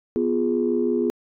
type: chord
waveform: sine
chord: F diminished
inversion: second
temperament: equal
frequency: 246.9 / 349.2 / 415.3 Hz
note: Cb4 / F4 / Ab4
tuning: 0 / 0 / 0 cents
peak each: -23 dBFS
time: 0.16-1.1 s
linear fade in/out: 0 ms
effects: tanh soft clip ceiling -10 dBFS